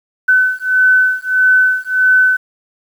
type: beating tone pair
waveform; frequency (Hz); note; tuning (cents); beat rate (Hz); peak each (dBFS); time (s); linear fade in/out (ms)
sine; 1511 / 1512.6; F#6 / F#6; +36 / +38; 1.6; -12; 0.28-2.37; 10
effects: 7-bit